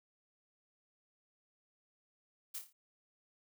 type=noise with echo; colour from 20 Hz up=blue; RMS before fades=-42 dBFS; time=2.54-2.59 s; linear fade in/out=10 ms; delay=28 ms; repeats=5; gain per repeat=-6 dB; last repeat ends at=2.73 s; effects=none